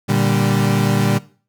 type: chord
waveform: 35% pulse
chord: G minor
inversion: first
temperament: equal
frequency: 116.54 / 146.83 / 196 Hz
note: Bb2 / D3 / G3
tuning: 0 / 0 / 0 cents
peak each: -17 dBFS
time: 0.08-1.19 s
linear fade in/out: 20 ms
effects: noise-tail reverb RT60 0.4 s tail -19 dB re dry